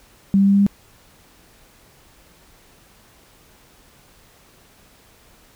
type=tone with pitch steps; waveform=sine; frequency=196 / 197.14 / 198.28 / 199.43 / 200.6 Hz; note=G3 / G3 / G3 / G3 / G3; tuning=0 / +10 / +20 / +30 / +40 cents; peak=-11 dBFS; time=0.34-0.665 s; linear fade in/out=0 ms; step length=65 ms; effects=pink hiss -52 dBFS RMS until 5.55 s